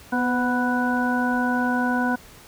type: harmonic tone with a mistuned harmonic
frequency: 246.9 Hz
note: B3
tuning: in tune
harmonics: 1 / 2 / 3 / 4 / 6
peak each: -22 / -32 / -28 / -29 / -26 dBFS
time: 0.12-2.16 s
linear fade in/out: 10 ms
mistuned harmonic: 2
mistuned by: +38 cents
effects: pink hiss -47 dBFS RMS until 2.47 s